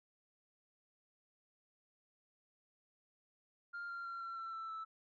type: tone with pitch steps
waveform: sine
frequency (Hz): 1400 / 1385.5 / 1371.2 / 1357 / 1343 / 1329.1 / 1315.3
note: F6 / F6 / F6 / E6 / E6 / E6 / E6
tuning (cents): +4 / -14 / -32 / +50 / +32 / +14 / -4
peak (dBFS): -40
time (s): 3.73-4.85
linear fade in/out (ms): 20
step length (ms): 160
effects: tanh soft clip ceiling -40 dBFS

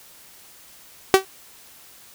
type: tone with exponential decay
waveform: sawtooth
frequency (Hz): 383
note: G4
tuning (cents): -40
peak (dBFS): -3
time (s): 1.14-1.25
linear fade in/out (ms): 0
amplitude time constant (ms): 23
effects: white hiss -48 dBFS RMS until 2.14 s

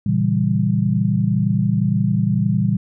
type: chord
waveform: sine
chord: A# diminished seventh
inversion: none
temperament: equal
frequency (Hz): 116.54 / 138.59 / 164.81 / 196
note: A#2 / C#3 / E3 / G3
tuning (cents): 0 / 0 / 0 / 0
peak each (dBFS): -20 / -23 / -21 / -19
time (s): 0.06-2.77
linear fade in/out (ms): 5
effects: none

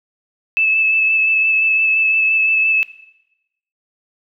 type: tone with vibrato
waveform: sine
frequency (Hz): 2616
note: E7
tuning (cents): -14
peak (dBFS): -12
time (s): 0.57-2.83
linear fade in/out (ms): 0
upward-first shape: sine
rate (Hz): 5.8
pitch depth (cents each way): 16
effects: noise-tail reverb RT60 0.9 s tail -17 dB re dry

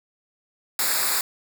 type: noise with comb filter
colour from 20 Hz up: white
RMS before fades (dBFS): -23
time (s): 0.79-1.21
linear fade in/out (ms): 2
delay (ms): 0.33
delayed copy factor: -0.8
effects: none

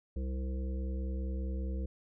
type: harmonic tone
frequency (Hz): 65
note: C2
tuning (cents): -11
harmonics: 1 / 3 / 5 / 7 / 8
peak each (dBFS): -33 / -43 / -47 / -50 / -51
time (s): 0.16-1.86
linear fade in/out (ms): 5
effects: none

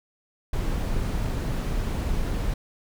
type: noise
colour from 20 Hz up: brown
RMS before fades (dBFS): -26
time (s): 0.53-2.54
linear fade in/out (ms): 5
effects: none

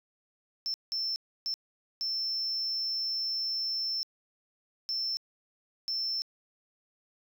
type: tone bursts at uneven times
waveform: triangle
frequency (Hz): 5340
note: E8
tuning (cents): +22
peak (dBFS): -27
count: 6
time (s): 0.66-0.74 / 0.92-1.16 / 1.46-1.54 / 2.01-4.03 / 4.89-5.17 / 5.88-6.22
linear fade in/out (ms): 0
effects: tanh soft clip ceiling -26 dBFS

